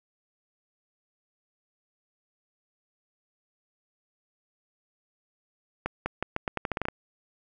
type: accelerating click train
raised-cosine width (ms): 0.5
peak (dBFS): -13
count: 12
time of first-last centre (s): 5.86-6.885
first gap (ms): 200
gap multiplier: 0.83
effects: none